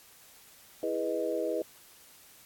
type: chord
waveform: sine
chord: E major seventh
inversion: none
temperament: equal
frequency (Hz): 329.6 / 415.3 / 493.9 / 622.3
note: E4 / G#4 / B4 / D#5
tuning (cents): 0 / 0 / 0 / 0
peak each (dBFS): -35 / -35 / -33 / -34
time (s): 0.83-1.62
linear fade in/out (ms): 2
effects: white hiss -56 dBFS RMS until 2.45 s + AAC 64 kbps